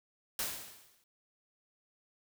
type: noise with exponential decay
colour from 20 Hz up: white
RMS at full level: -33 dBFS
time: 0.39-1.04 s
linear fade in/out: 2 ms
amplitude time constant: 140 ms
effects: none